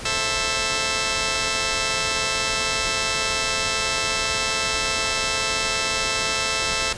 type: chord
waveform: 5% pulse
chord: A minor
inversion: none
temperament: just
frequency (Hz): 440 / 528 / 660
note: A4 / C5 / E5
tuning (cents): 0 / +16 / +2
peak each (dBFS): -16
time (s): 0.05-6.93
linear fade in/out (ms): 5
effects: pink hiss -34 dBFS RMS until 6.97 s + resampled to 22050 Hz